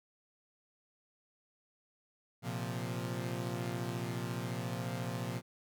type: chord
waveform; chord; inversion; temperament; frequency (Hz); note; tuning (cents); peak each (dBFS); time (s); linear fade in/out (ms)
sawtooth; Bb suspended second; none; equal; 116.54 / 130.81 / 174.61; Bb2 / C3 / F3; 0 / 0 / 0; -35 / -37 / -37; 2.42-5.42; 50
effects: none